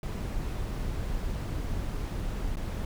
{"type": "noise with dropouts", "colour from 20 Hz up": "brown", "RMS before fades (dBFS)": -32, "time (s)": [0.03, 2.85], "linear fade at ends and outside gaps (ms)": 2, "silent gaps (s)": [2.558, 2.569], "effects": []}